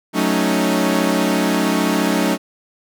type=chord; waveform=sawtooth; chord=D# half-diminished seventh; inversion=first; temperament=equal; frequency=185 / 220 / 277.2 / 311.1 Hz; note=F#3 / A3 / C#4 / D#4; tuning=0 / 0 / 0 / 0 cents; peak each=-17 dBFS; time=0.13-2.38 s; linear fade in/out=50 ms; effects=none